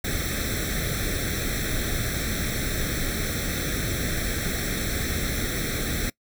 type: noise with comb filter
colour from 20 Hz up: pink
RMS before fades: -27 dBFS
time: 0.04-6.1 s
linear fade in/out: 5 ms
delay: 0.52 ms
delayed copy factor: +0.95
effects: noise-tail reverb RT60 0.1 s tail -23 dB re dry